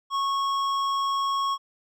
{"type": "tone with hard clipping", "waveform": "sine", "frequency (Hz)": 1100, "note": "C#6", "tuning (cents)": -14, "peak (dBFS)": -25, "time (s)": [0.1, 1.58], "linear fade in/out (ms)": 50, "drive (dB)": 10, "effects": []}